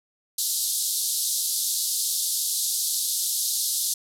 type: band-pass noise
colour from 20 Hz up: white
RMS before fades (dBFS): -26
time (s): 0.38-3.94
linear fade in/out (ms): 5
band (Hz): 3700 to 13000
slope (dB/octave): 48
effects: none